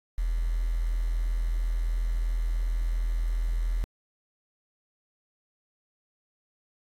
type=tone with quantisation; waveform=sine; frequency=41.46 Hz; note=E1; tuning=11 cents sharp; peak=-24 dBFS; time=0.18-3.84 s; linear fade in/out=0 ms; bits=8; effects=AAC 64 kbps